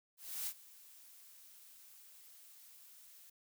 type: noise with ADSR envelope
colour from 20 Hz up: blue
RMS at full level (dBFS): -39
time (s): 0.17-3.3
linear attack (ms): 300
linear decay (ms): 62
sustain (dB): -20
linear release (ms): 5
effects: none